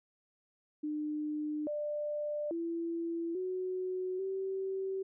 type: tone with pitch steps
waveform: sine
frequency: 301.6 / 594 / 335.3 / 369.6 / 383.9 Hz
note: D4 / D5 / E4 / F#4 / G4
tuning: +46 / +20 / +30 / -2 / -36 cents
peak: -33 dBFS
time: 0.83-5.03 s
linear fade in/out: 10 ms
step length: 840 ms
effects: none